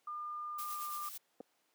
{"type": "tone with pitch glide", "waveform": "sine", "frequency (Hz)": [1206, 1194.2], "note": ["D6", "D6"], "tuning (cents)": [46, 29], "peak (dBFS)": -39, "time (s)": [0.07, 1.09], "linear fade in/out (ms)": 5, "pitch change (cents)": -17, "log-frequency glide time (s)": [0.5, 0.97]}
{"type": "noise with tremolo", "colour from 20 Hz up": "blue", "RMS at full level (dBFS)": -44, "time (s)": [0.58, 1.18], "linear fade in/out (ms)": 10, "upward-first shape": "sine", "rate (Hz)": 8.9, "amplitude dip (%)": 45}
{"type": "clicks", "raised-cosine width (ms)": 2, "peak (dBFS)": [-29, -30], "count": 2, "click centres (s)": [1.404, 1.408]}
{"effects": ["pink hiss -75 dBFS RMS until 1.74 s", "high-pass 400 Hz 12 dB/octave"]}